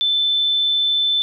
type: tone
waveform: sine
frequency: 3526 Hz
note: A7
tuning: 3 cents sharp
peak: -15 dBFS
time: 0.01-1.22 s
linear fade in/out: 0 ms
effects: none